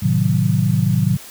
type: chord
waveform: sine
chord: A diminished seventh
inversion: none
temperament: equal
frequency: 110 / 130.81 / 155.56 / 185 Hz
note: A2 / C3 / Eb3 / Gb3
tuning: 0 / 0 / 0 / 0 cents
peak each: -19 dBFS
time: 0.02-1.17 s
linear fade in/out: 10 ms
effects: white hiss -38 dBFS RMS until 1.3 s